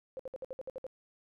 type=tone bursts; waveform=sine; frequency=523.3 Hz; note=C5; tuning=in tune; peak=-37 dBFS; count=9; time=0.17-0.866 s; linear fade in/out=0 ms; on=24 ms; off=60 ms; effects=none